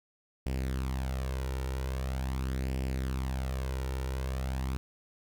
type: tone with flanger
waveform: sawtooth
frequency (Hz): 65.41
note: C2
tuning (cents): 0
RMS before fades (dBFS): -33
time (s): 0.46-4.77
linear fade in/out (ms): 0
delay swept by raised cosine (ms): 0.38 to 2.18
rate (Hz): 0.43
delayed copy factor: +0.55
effects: none